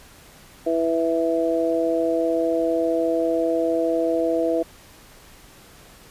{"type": "harmonic tone", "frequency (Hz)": 164.81, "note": "E3", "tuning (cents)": 0, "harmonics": [2, 3, 4], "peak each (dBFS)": [-23, -23, -23], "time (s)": [0.66, 4.63], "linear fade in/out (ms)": 10, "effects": ["pink hiss -48 dBFS RMS until 6.1 s", "resampled to 32000 Hz"]}